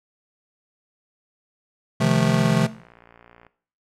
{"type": "chord", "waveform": "square", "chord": "F dominant seventh", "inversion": "second", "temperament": "just", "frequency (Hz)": [130.96, 157.15, 174.61, 218.3], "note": ["C3", "Eb3", "F3", "A3"], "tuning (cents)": [2, 18, 0, -13], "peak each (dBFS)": -23, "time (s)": [2, 2.67], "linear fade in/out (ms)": 10}
{"type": "click train", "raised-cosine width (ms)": 0.5, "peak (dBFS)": -33, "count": 71, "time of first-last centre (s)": [2.27, 3.467], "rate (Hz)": 58.5}
{"effects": ["noise-tail reverb RT60 0.5 s tail -17 dB re dry", "low-pass 9000 Hz 12 dB/octave"]}